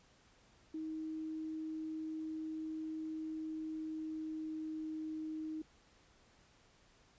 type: tone with pitch glide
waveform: sine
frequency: 315.4 to 313.2 Hz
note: D#4 to D#4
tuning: +24 to +11 cents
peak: -39 dBFS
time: 0.74-5.62 s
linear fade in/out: 5 ms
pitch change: -13 cents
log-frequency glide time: 3.22-5.1 s
effects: pink hiss -67 dBFS RMS until 7.18 s + resampled to 16000 Hz